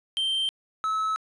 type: tone pair in turn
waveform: triangle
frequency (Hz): 3136 / 1296.2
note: G7 / E6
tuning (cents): 0 / -30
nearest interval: octave + minor third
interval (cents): 1530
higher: first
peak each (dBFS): -22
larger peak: neither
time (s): 0.17-0.49 / 0.84-1.16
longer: neither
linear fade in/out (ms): 0
effects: resampled to 24000 Hz + 10-bit